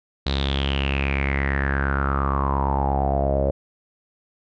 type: tone with low-pass filter sweep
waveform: sawtooth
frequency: 68.7 Hz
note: C#2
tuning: 15 cents flat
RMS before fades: -22 dBFS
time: 0.26-3.51 s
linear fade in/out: 5 ms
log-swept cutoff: 4000 to 560 Hz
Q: 8.6
effects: none